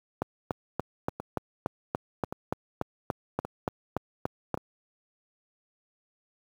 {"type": "two click trains", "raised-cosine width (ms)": 1, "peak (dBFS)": [-13, -20], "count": [16, 4], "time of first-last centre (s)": [[0.22, 4.543], [1.2, 4.575]], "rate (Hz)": [3.47, 0.889], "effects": ["high-pass 80 Hz 12 dB/octave", "8-bit"]}